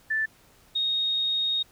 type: tone pair in turn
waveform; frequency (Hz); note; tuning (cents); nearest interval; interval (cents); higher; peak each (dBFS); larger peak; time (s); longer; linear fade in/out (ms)
sine; 1760 / 3729; A6 / A#7; 0 / 0; octave + minor second; 1300; second; -23; neither; 0.1-0.26 / 0.75-1.63; second; 10
effects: pink hiss -58 dBFS RMS until 1.71 s